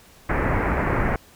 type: low-pass noise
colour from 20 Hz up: pink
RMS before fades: -22 dBFS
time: 0.29-1.16 s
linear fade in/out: 2 ms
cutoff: 2200 Hz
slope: 48 dB/octave
effects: pink hiss -51 dBFS RMS until 1.35 s